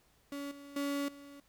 35% pulse tone with level steps, 282.8 Hz, C#4, 35 cents sharp, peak -37 / -47 / -31 / -48 dBFS, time 0.32-1.4 s, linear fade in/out 2 ms, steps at 0.51 / 0.76 / 1.08 s, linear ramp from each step 5 ms, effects pink hiss -69 dBFS RMS until 1.48 s

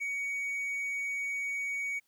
triangle tone, 2246 Hz, C#7, 22 cents sharp, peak -30 dBFS, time 0-2 s, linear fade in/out 20 ms, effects white hiss -74 dBFS RMS until 2.07 s + high-pass 60 Hz 12 dB/octave

